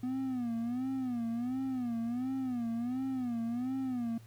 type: tone with vibrato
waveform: triangle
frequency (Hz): 246.9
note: B3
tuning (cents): 0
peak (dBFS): -30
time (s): 0.03-4.18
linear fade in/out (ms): 5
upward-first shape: sine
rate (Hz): 1.4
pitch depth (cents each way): 130
effects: added 113 Hz sine -51 dBFS peak until 4.26 s + pink hiss -63 dBFS RMS until 4.26 s